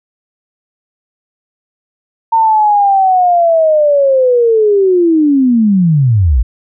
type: linear sweep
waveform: sine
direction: down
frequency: 914 to 50.7 Hz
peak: -6 dBFS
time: 2.32-6.43 s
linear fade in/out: 10 ms
effects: none